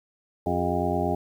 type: harmonic tone with a mistuned harmonic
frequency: 88.9 Hz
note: F2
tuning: 31 cents sharp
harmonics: 1 / 2 / 3 / 4 / 5 / 7 / 8 / 9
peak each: -31 / -31 / -31 / -31 / -31 / -31 / -31 / -31 dBFS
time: 0.46-1.15 s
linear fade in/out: 5 ms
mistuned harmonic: 5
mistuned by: -110 cents
effects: 9-bit